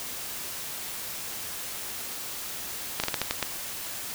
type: slowing click train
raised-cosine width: 0.2 ms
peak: -8 dBFS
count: 7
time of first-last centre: 3-3.427 s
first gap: 37 ms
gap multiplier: 1.26
effects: white hiss -36 dBFS RMS until 4.14 s